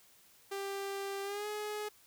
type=tone with pitch glide; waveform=sawtooth; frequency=394.8 to 420.7 Hz; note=G4 to G#4; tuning=+12 to +22 cents; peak=-33 dBFS; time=0.51-1.89 s; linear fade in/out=10 ms; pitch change=+110 cents; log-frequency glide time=1.23-1.47 s; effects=white hiss -63 dBFS RMS until 2.06 s